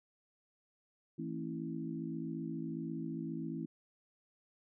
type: harmonic tone with a mistuned harmonic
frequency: 54.7 Hz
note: A1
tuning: 9 cents flat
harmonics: 3 / 4 / 5 / 6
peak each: -42 / -44 / -43 / -43 dBFS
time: 1.18-3.66 s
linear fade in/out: 10 ms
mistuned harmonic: 4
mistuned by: +54 cents
effects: none